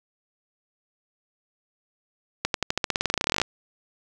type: accelerating click train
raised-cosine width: 0.2 ms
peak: -5 dBFS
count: 23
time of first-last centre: 2.45-3.416 s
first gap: 92 ms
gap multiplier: 0.92
effects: none